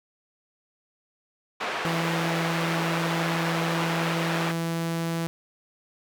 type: band-pass noise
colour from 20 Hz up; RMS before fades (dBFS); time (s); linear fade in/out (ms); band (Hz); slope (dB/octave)
pink; -30; 1.6-4.52; 10; 540 to 2700; 12
type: tone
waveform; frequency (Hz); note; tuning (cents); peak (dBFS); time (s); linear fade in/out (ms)
sawtooth; 166.2; E3; +15; -22; 1.85-5.27; 0
effects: none